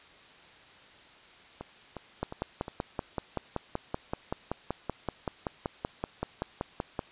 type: two click trains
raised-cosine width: 1 ms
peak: -16 / -24 dBFS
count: 26 / 4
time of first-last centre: 2.23-6.992 / 1.61-2.681 s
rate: 5.25 / 2.8 Hz
effects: white hiss -54 dBFS RMS until 7.11 s + resampled to 8000 Hz